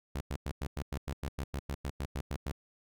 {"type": "tone bursts", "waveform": "sawtooth", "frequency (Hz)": 69.2, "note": "C#2", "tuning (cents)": -2, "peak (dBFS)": -30, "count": 16, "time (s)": [0.15, 2.518], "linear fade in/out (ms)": 5, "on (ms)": 58, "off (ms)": 96, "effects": []}